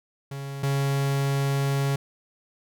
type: tone pair in turn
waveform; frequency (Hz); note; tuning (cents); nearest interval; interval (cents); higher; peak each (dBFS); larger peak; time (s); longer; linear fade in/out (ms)
45% pulse; 138.59 / 138.59; C#3 / C#3; 0 / 0; unison; 0; neither; -32 / -22; second; 0.31-0.63 / 0.63-1.96; second; 5
effects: none